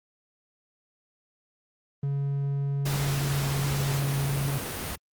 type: tone with pitch glide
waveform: triangle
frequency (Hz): 140 to 138.79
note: C#3 to C#3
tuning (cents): +18 to +2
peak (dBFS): -23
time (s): 2.03-4.58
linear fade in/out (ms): 2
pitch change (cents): -16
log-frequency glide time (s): 2.85-3.86
type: noise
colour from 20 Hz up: pink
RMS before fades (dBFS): -32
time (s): 2.85-4.96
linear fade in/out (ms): 10
effects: high-pass 60 Hz 12 dB/octave + Opus 32 kbps